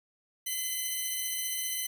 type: tone pair together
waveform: 5% pulse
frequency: 2033 / 3042 Hz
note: B6 / F#7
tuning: +50 / +47 cents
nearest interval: perfect fifth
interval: 697 cents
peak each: -25 dBFS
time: 0.46-1.87 s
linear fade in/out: 10 ms
effects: none